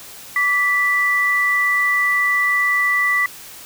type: tone pair together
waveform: sine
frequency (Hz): 1158 / 1974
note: D6 / B6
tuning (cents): -25 / -1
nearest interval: major sixth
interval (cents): 924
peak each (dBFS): -22 / -15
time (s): 0.36-3.26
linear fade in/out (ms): 2
effects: white hiss -38 dBFS RMS until 3.65 s